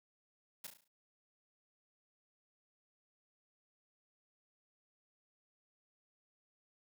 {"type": "noise with echo", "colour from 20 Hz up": "white", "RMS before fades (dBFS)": -45, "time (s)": [0.64, 0.67], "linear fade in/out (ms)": 5, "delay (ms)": 35, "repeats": 6, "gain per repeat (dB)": -6, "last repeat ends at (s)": 0.88, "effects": []}